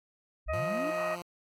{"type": "linear sweep", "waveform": "sine", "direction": "up", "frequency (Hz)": [38.29, 329.6], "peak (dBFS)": -34, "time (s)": [0.46, 0.92], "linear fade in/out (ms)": 20}
{"type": "harmonic tone", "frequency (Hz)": 628, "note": "D#5", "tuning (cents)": 16, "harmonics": [1, 2, 3, 4], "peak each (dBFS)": [-31, -37, -41, -43], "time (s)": [0.48, 1.16], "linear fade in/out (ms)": 20}
{"type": "tone", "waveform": "10% pulse", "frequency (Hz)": 174.61, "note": "F3", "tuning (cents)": 0, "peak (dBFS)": -31, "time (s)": [0.53, 1.22], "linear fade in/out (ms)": 2}
{"effects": ["AAC 48 kbps"]}